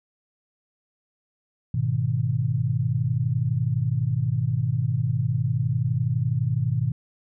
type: chord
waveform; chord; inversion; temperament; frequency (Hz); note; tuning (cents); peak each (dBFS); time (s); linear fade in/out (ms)
sine; G# minor; none; equal; 103.83 / 123.47 / 155.56; G#2 / B2 / D#3; 0 / 0 / 0; -27 / -23 / -27; 1.74-6.92; 5
effects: none